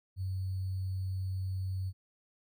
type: tone with sample-and-hold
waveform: sine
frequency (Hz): 94.2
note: F#2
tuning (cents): +32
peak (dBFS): -32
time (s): 0.16-1.93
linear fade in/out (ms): 50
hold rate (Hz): 4410
effects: none